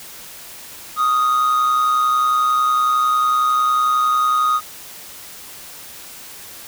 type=tone with amplitude modulation; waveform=triangle; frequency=1244.5 Hz; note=D#6; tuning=in tune; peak=-10 dBFS; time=0.96-4.61 s; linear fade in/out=50 ms; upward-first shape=sine; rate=131 Hz; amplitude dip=45%; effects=white hiss -37 dBFS RMS until 6.67 s